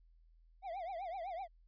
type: tone with vibrato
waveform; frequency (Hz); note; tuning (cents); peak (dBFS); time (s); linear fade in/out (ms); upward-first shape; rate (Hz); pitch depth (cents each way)
triangle; 720; F#5; -47; -38; 0.62-1.48; 50; triangle; 7.9; 210
effects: added 41 Hz sine -62 dBFS peak until 1.67 s + resampled to 11025 Hz